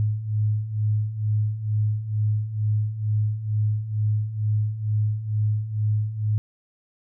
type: beating tone pair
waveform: sine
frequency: 105.1 / 107.3 Hz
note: G#2 / A2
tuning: +21 / -43 cents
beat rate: 2.2 Hz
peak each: -27 / -22 dBFS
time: 0-6.38 s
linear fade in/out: 0 ms
effects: none